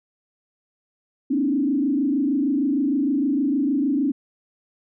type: tone with frequency modulation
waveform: sine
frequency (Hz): 279.6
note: C#4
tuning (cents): +15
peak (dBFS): -18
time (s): 1.3-4.12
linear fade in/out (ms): 10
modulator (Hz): 26.5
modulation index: 1.2
effects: none